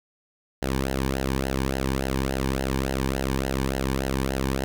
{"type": "tone with flanger", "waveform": "sawtooth", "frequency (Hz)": 66.6, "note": "C2", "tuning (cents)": 31, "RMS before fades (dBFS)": -26, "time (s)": [0.62, 4.64], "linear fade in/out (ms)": 0, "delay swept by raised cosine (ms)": [0.84, 1.54], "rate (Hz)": 3.5, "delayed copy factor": -0.75, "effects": []}